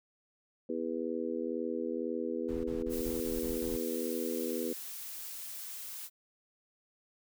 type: harmonic tone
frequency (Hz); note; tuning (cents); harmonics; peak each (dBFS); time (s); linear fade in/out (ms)
82; E2; -9; 3 / 4 / 5 / 6; -38 / -38 / -38 / -38; 0.69-4.73; 5
type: noise bursts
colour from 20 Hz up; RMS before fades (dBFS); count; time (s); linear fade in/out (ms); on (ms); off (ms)
brown; -43; 7; 2.48-3.774; 10; 160; 29
type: noise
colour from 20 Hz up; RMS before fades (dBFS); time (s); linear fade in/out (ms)
blue; -43; 2.89-6.1; 50
effects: none

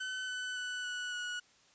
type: tone with pitch steps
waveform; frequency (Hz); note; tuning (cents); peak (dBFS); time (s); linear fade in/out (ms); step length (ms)
30% pulse; 1517 / 1503 / 1489.2 / 1475.5 / 1461.9; F#6 / F#6 / F#6 / F#6 / F#6; +43 / +27 / +11 / -5 / -21; -34; 0-1.4; 10; 280
effects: white hiss -65 dBFS RMS until 1.74 s + resampled to 16000 Hz

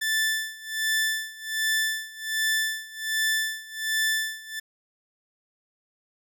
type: tone with tremolo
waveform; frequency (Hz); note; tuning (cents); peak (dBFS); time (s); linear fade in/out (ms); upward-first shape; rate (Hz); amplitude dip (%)
sawtooth; 1760; A6; 0; -18; 0.01-4.6; 10; sine; 1.3; 90
effects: none

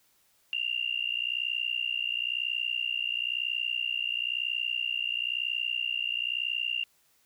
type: tone with amplitude modulation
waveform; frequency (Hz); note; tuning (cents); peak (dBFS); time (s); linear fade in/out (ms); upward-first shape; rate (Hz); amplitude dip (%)
sine; 2794; F7; 0; -24; 0.53-6.84; 0; sine; 61; 95
effects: white hiss -67 dBFS RMS until 7.25 s

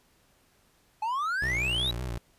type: exponential sweep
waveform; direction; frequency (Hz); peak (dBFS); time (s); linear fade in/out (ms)
triangle; up; 842 to 3951; -25; 1.02-1.91; 5
type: tone with vibrato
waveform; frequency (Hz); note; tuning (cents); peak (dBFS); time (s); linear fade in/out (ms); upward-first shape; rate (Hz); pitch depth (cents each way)
25% pulse; 61.1; B1; -18; -28; 1.42-2.18; 5; triangle; 5.3; 110
effects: pink hiss -65 dBFS RMS until 2.38 s + resampled to 32000 Hz

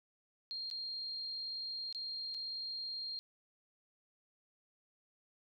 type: tone with dropouts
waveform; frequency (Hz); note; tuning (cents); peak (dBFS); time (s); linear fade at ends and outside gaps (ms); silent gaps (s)
sine; 4213; C8; +11; -39; 0.51-3.19; 0; 0.701-0.712 / 1.926-1.948 / 2.342-2.346
effects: none

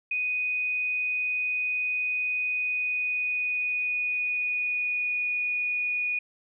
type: tone with pitch glide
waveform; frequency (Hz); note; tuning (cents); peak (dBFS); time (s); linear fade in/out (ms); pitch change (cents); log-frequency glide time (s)
sine; 2489 to 2463; D#7 to D#7; 0 to -18; -25; 0.11-6.19; 5; -18; 2.48-5.29
effects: none

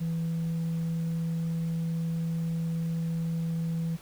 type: tone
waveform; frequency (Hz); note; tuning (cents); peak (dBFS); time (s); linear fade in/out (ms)
sine; 165.1; E3; +3; -25; 0-3.97; 20
effects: tanh soft clip ceiling -26 dBFS + pink hiss -52 dBFS RMS until 4.01 s

